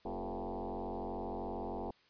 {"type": "tone with frequency modulation", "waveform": "sine", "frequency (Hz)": 210.7, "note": "G#3", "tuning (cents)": 25, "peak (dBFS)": -37, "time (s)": [0.05, 1.91], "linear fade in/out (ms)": 5, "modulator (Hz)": 92.9, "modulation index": 7.3, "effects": ["white hiss -67 dBFS RMS until 2.09 s", "resampled to 11025 Hz"]}